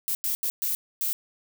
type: noise bursts at uneven times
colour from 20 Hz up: violet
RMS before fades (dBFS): -27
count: 5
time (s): 0.08-0.15 / 0.24-0.35 / 0.43-0.5 / 0.62-0.75 / 1.01-1.13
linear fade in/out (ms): 0
effects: none